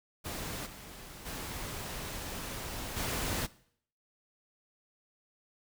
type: noise with level steps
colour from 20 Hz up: pink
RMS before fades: -39 / -48 / -40 / -34 dBFS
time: 0.24-3.47 s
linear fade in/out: 20 ms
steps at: 0.65 / 1.25 / 2.96 s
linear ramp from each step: 20 ms
effects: noise-tail reverb RT60 0.6 s tail -19 dB re dry